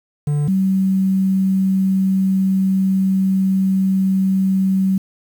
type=tone pair in turn; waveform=triangle / sine; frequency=146.83 / 190.93 Hz; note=D3 / G3; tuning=0 / -45 cents; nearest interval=perfect fourth; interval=455 cents; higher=second; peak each=-13 / -13 dBFS; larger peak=neither; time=0.27-0.48 / 0.48-4.98 s; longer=second; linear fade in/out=5 ms; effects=7-bit